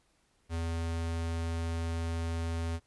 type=tone; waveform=square; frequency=83 Hz; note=E2; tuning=12 cents sharp; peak=-32 dBFS; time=0.49-2.8 s; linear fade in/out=50 ms; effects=pink hiss -71 dBFS RMS until 2.86 s + resampled to 24000 Hz